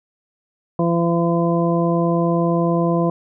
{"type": "harmonic tone", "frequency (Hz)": 169.7, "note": "F3", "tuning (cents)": -49, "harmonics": [1, 2, 3, 4, 6], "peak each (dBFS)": [-18, -21, -23, -24, -26], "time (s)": [0.79, 3.1], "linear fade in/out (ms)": 2, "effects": []}